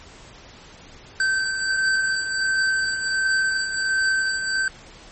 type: beating tone pair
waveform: square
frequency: 1548 / 1549.4 Hz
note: G6 / G6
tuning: -22 / -21 cents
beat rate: 1.4 Hz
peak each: -29 / -21 dBFS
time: 1.2-4.68 s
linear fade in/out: 2 ms
effects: pink hiss -45 dBFS RMS until 5.11 s + MP3 32 kbps